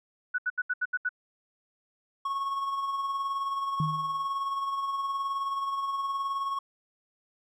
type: tone bursts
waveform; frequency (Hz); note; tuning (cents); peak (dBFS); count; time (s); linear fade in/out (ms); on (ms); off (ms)
sine; 1480; F#6; 0; -25; 7; 0.34-1.092; 10; 44; 74
type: tone with tremolo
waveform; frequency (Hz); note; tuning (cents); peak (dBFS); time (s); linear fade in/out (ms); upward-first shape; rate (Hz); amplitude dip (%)
triangle; 1100; C#6; -14; -25; 2.25-6.59; 5; sine; 19; 40
type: tone with exponential decay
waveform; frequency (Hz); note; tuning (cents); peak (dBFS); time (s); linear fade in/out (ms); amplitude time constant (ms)
sine; 155.56; D#3; 0; -23; 3.8-4.26; 2; 99
effects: none